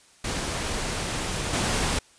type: noise with level steps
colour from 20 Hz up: pink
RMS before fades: -29 / -25 dBFS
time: 0.24-1.99 s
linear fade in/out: 5 ms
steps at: 1.53 s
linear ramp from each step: 5 ms
effects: white hiss -56 dBFS RMS until 2.18 s + resampled to 22050 Hz